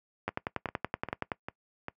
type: two click trains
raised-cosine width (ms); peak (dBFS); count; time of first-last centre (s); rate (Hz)
0.5; -15 / -21; 12 / 5; 0.28-1.318 / 0.29-1.884; 10.6 / 2.51
effects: noise-tail reverb RT60 0.1 s tail -22 dB re dry + high-pass 80 Hz 12 dB/octave